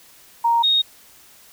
sine tone pair in turn, 932.3 / 3729 Hz, A#5 / A#7, 0 / 0 cents, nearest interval 2 octaves, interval 2400 cents, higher second, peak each -14 dBFS, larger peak neither, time 0.44-0.63 / 0.63-0.82 s, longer neither, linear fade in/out 10 ms, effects white hiss -49 dBFS RMS until 1.52 s

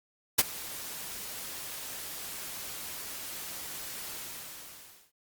white noise with ADSR envelope, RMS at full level -19 dBFS, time 0.38-5.12 s, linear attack 12 ms, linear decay 30 ms, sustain -21 dB, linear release 1000 ms, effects Opus 48 kbps

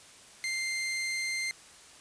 sawtooth tone, 2093 Hz, C7, in tune, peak -27 dBFS, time 0.44-1.51 s, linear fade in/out 0 ms, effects white hiss -53 dBFS RMS until 2 s + resampled to 22050 Hz

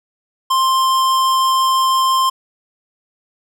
sine tone with hard clipping, 1051 Hz, C6, 7 cents sharp, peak -14 dBFS, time 0.5-2.3 s, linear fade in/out 10 ms, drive 17 dB, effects none

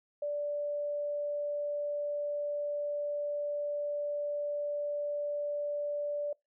sine tone, 584 Hz, D5, 10 cents flat, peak -31 dBFS, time 0.22-6.33 s, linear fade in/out 5 ms, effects noise-tail reverb RT60 0.2 s tail -25 dB re dry

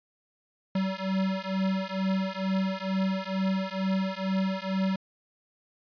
square beating tone pair, 189.7 / 191.9 Hz, F#3 / G3, +43 / -37 cents, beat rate 2.2 Hz, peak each -30 dBFS, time 0.75-4.96 s, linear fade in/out 5 ms, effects resampled to 11025 Hz

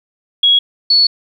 sine tone pair in turn, 3322 / 4415 Hz, G#7 / C#8, 0 / -8 cents, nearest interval perfect fourth, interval 492 cents, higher second, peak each -7 dBFS, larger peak neither, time 0.43-0.59 / 0.9-1.07 s, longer second, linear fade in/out 5 ms, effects 8-bit

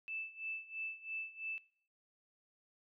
sine tone with tremolo, 2637 Hz, E7, in tune, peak -38 dBFS, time 0.08-1.58 s, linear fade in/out 0 ms, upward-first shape sine, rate 3 Hz, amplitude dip 90%, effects noise-tail reverb RT60 0.6 s tail -21 dB re dry

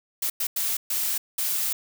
blue noise bursts at uneven times, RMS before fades -26 dBFS, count 5, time 0.22-0.3 / 0.4-0.47 / 0.56-0.77 / 0.9-1.18 / 1.38-1.73 s, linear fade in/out 5 ms, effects none

